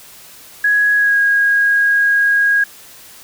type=tone with pitch glide; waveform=sine; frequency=1668 to 1639.3 Hz; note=G#6 to G#6; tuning=+7 to -23 cents; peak=-10 dBFS; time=0.64-2.64 s; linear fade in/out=5 ms; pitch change=-30 cents; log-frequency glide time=0.96-1.19 s; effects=white hiss -40 dBFS RMS until 3.23 s

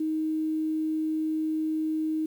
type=tone with quantisation; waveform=sine; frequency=313.7 Hz; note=D#4; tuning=14 cents sharp; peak=-25 dBFS; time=0-2.26 s; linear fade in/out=5 ms; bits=9; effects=none

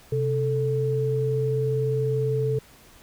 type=tone pair together; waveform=sine; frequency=130.72 / 439.7 Hz; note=C3 / A4; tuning=-1 / -1 cents; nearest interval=octave + major sixth; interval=2100 cents; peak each=-24 dBFS; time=0.12-2.59 s; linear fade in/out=5 ms; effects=pink hiss -52 dBFS RMS until 3.02 s

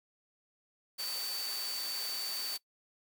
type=tone in noise; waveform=sine; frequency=4558 Hz; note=C#8; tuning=47 cents sharp; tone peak=-37 dBFS; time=0.98-2.58 s; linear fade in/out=20 ms; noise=white; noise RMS=-41 dBFS; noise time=0.98-2.58 s; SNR=+1 dB; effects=noise-tail reverb RT60 0.1 s tail -21 dB re dry + high-pass 400 Hz 12 dB/octave

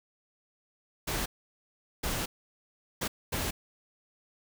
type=noise bursts at uneven times; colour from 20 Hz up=pink; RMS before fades=-32 dBFS; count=4; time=1.07-1.26 / 2.03-2.26 / 3.01-3.08 / 3.32-3.51 s; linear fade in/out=10 ms; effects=none

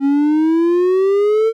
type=exponential sweep; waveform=triangle; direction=up; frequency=273 to 454.4 Hz; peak=-9 dBFS; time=0-1.53 s; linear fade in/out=50 ms; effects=none

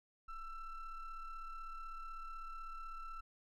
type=ring-modulated tone; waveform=triangle; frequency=675 Hz; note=E5; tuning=41 cents sharp; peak=-39 dBFS; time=0.28-3.21 s; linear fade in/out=10 ms; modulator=657 Hz; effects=none

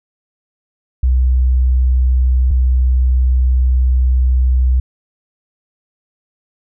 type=tone pair in turn; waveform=sine; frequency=63.3 / 63.3 Hz; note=B1 / B1; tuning=+43 / +43 cents; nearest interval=unison; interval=0 cents; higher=neither; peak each=-9 dBFS; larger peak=neither; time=1.03-2.51 / 2.51-4.8 s; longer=second; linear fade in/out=5 ms; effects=none

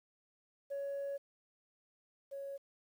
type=tone pair in turn; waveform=sine; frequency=559 / 554.2 Hz; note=C#5 / C#5; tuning=+14 / -1 cents; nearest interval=unison; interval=15 cents; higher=first; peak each=-35 / -40 dBFS; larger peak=first; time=0.7-1.18 / 2.31-2.58 s; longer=first; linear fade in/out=20 ms; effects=tanh soft clip ceiling -35 dBFS + 11-bit

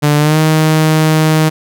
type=tone with pitch glide; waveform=sawtooth; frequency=147.9 to 156.69 Hz; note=D3 to D#3; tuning=+13 to +12 cents; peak=-4 dBFS; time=0.02-1.5 s; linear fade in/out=20 ms; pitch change=+99 cents; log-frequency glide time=0.18-0.38 s; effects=none

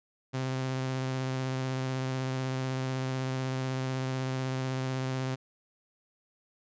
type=tone with vibrato; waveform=sawtooth; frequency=130.81 Hz; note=C3; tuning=in tune; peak=-26 dBFS; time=0.33-5.36 s; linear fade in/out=20 ms; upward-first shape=triangle; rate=16 Hz; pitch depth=20 cents each way; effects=resampled to 16000 Hz

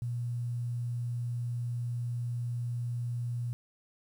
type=tone with quantisation; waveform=sine; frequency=120 Hz; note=B2; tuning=49 cents flat; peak=-31 dBFS; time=0.02-3.53 s; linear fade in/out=0 ms; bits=10; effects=none

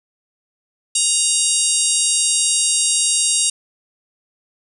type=harmonic tone; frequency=941 Hz; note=A#5; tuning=16 cents sharp; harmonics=3 / 4 / 5 / 6 / 7 / 8 / 9 / 10; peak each=-26 / -25 / -26 / -26 / -24 / -22 / -20 / -21 dBFS; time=0.95-3.5 s; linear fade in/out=5 ms; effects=8-bit

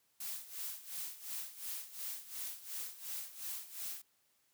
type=noise with tremolo; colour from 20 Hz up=blue; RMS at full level=-41 dBFS; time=0.2-4.02 s; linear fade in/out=5 ms; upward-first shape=sine; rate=2.8 Hz; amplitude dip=80%; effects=white hiss -75 dBFS RMS until 4.53 s + high-pass 60 Hz 12 dB/octave

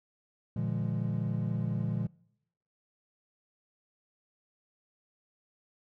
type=chord; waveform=triangle; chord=Bb dominant seventh; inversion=none; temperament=equal with one note detuned; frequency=116.54 / 146.83 / 170.92 / 207.7 Hz; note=Bb2 / D3 / F3 / Ab3; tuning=0 / 0 / -37 / 0 cents; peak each=-31 / -34 / -33 / -35 dBFS; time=0.56-2.07 s; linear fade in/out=5 ms; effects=noise-tail reverb RT60 0.8 s tail -25 dB re dry

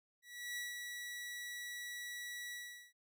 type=tone with ADSR envelope; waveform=sawtooth; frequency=1940 Hz; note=B6; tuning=31 cents flat; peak=-36 dBFS; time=0.22-2.93 s; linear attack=350 ms; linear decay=160 ms; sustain=-4 dB; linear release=400 ms; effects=none

